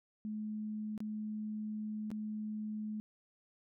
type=tone with dropouts; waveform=sine; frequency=213.8 Hz; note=A3; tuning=49 cents flat; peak=-37 dBFS; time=0.25-3 s; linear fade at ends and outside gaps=0 ms; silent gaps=0.978-1.004 / 2.104-2.115 s; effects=none